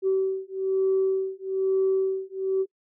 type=beating tone pair; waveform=sine; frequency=382 / 383.1 Hz; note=G4 / G4; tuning=-45 / -40 cents; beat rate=1.1 Hz; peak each=-24 dBFS; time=0.02-2.66 s; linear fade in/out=50 ms; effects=noise-tail reverb RT60 0.1 s tail -23 dB re dry + tanh soft clip ceiling -15 dBFS